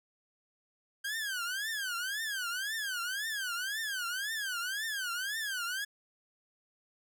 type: tone with vibrato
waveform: sawtooth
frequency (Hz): 1578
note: G6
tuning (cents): +11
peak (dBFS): -30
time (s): 1.04-5.85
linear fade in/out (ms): 10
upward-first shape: triangle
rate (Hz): 1.9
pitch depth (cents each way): 260
effects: none